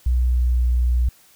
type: tone with pitch glide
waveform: sine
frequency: 61.74 to 60.89 Hz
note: B1 to B1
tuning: 0 to -24 cents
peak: -15 dBFS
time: 0.06-1.09 s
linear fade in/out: 5 ms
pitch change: -24 cents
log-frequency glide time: 0.18-0.72 s
effects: white hiss -53 dBFS RMS until 1.35 s